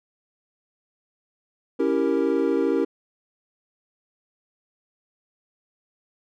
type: chord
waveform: triangle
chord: C# diminished seventh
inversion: none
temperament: equal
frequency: 277.2 / 329.6 / 392 / 466.2 Hz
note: C#4 / E4 / G4 / Bb4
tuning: 0 / 0 / 0 / 0 cents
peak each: -23 dBFS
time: 1.79-2.85 s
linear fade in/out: 10 ms
effects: none